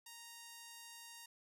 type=tone; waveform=5% pulse; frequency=932.3 Hz; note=A#5; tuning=in tune; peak=-40 dBFS; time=0.06-1.26 s; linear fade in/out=5 ms; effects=none